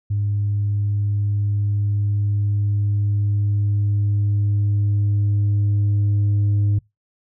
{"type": "tone with level ramp", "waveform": "sine", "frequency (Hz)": 102.4, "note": "G#2", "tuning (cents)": -24, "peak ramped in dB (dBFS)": [-17, -12], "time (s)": [0.1, 6.79], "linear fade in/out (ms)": 10, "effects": ["noise-tail reverb RT60 0.2 s tail -25 dB re dry", "tanh soft clip ceiling -14 dBFS"]}